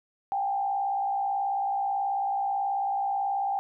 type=tone with frequency modulation; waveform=sine; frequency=794 Hz; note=G5; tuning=22 cents sharp; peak=-25 dBFS; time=0.32-3.59 s; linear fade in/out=0 ms; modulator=58.4 Hz; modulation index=0.64; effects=none